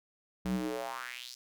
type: tone with high-pass filter sweep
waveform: square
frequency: 61.74 Hz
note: B1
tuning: in tune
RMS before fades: -37 dBFS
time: 0.45-1.35 s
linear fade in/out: 5 ms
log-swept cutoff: 130 to 5400 Hz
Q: 3.6
effects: none